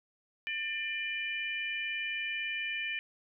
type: harmonic tone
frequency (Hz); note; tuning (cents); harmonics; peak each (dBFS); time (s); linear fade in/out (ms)
597; D5; +28; 3 / 4 / 5; -38 / -35 / -40; 0.47-2.99; 0
effects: none